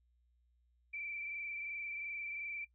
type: tone with frequency modulation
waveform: sine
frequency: 2332 Hz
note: D7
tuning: 13 cents flat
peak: -40 dBFS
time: 0.93-2.65 s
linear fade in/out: 10 ms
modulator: 22.8 Hz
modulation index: 2.1
effects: noise-tail reverb RT60 0.1 s tail -18 dB re dry + added 60 Hz sine -70 dBFS peak until 2.74 s